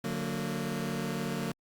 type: chord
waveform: sawtooth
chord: D augmented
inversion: none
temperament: just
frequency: 146.83 / 183.54 / 229.4 Hz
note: D3 / F#3 / A#3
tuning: 0 / -14 / -28 cents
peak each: -33 / -32 / -31 dBFS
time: 0.04-1.52 s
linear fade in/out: 5 ms
effects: Opus 48 kbps